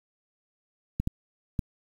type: clicks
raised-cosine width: 5 ms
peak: -14 dBFS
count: 3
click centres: 1 / 1.074 / 1.592 s
effects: 8-bit